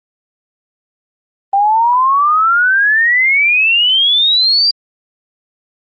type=exponential sweep; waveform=sine; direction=up; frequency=781 to 4800 Hz; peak=-8 dBFS; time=1.53-4.71 s; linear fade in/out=5 ms; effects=Opus 24 kbps